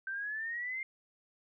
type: exponential sweep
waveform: sine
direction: up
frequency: 1545 to 2120 Hz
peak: -35 dBFS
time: 0.07-0.83 s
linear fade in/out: 2 ms
effects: none